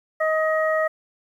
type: harmonic tone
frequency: 630 Hz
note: D#5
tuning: 21 cents sharp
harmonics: 1 / 2 / 3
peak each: -20 / -26 / -26 dBFS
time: 0.2-0.88 s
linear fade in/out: 10 ms
effects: 9-bit